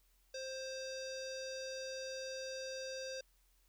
square tone with low-pass filter, 527 Hz, C5, 12 cents sharp, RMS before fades -44 dBFS, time 0.34-3.21 s, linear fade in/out 5 ms, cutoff 5300 Hz, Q 7.3, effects added 43 Hz sine -70 dBFS peak until 3.68 s + white hiss -75 dBFS RMS until 3.68 s

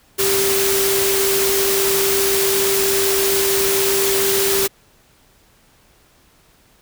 sine tone in noise, 392 Hz, G4, in tune, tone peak -18 dBFS, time 0.18-4.68 s, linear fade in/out 20 ms, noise white, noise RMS -19 dBFS, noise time 0.18-4.68 s, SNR -2 dB, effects pink hiss -54 dBFS RMS until 6.81 s

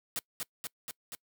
white noise with echo, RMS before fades -34 dBFS, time 0.16-0.19 s, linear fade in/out 0 ms, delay 240 ms, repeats 4, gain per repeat -2 dB, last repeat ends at 1.15 s, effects noise-tail reverb RT60 0.1 s tail -25 dB re dry + high-pass 100 Hz 12 dB/octave

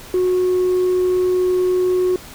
sine tone, 365.5 Hz, F#4, 21 cents flat, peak -12 dBFS, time 0.14-2.16 s, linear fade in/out 2 ms, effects tanh soft clip ceiling -12 dBFS + pink hiss -38 dBFS RMS until 2.34 s

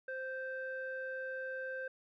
square tone with low-pass filter, 522 Hz, C5, 4 cents flat, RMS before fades -41 dBFS, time 0.08-1.88 s, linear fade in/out 5 ms, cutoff 1400 Hz, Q 6.8, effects none

